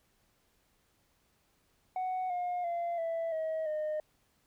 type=tone with pitch steps; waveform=sine; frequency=742 / 714.2 / 687.5 / 661.8 / 637.1 / 613.2 Hz; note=F#5 / F5 / F5 / E5 / D#5 / D#5; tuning=+5 / +39 / -27 / +7 / +41 / -25 cents; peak=-29 dBFS; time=1.96-4 s; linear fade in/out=2 ms; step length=340 ms; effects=tanh soft clip ceiling -30 dBFS + pink hiss -72 dBFS RMS until 4.46 s